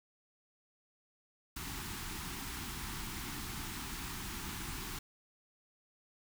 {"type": "band-stop noise", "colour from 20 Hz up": "pink", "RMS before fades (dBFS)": -42, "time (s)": [1.56, 4.99], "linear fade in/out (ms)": 5, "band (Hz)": [380, 810], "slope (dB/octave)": 48, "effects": []}